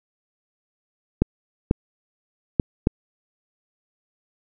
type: clicks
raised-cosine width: 3 ms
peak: -3 dBFS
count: 4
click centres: 1.22 / 1.711 / 2.598 / 2.871 s
effects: none